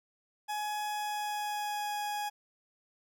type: tone with pitch glide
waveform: 40% pulse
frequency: 841 to 831.3 Hz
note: G#5 to G#5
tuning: +22 to +1 cents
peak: -32 dBFS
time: 0.48-2.3 s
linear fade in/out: 20 ms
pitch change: -21 cents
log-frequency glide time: 0.84-1.96 s
effects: none